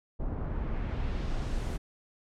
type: noise with low-pass filter sweep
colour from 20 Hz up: brown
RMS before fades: -32 dBFS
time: 0.19-1.78 s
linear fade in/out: 20 ms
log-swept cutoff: 800 to 12000 Hz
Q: 0.96
effects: none